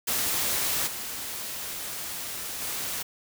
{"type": "noise with level steps", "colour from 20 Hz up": "white", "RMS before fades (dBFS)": [-27, -35, -32], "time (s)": [0.07, 3.03], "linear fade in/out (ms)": 10, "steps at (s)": [0.86, 2.6], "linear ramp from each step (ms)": 20, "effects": []}